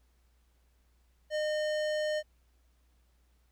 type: tone with hard clipping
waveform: sine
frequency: 610 Hz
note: D#5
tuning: 34 cents flat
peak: -31 dBFS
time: 1.3-2.23 s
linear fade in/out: 50 ms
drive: 16 dB
effects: added 60 Hz sine -65 dBFS peak until 3.51 s + pink hiss -75 dBFS RMS until 3.51 s